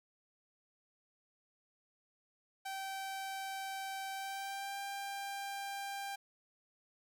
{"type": "tone with pitch glide", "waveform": "sawtooth", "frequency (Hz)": [775, 794], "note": ["G5", "G5"], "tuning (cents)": [-20, 22], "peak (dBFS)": -36, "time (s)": [2.65, 6.16], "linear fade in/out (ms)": 10, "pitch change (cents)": 42, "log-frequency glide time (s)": [4.12, 4.79], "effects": []}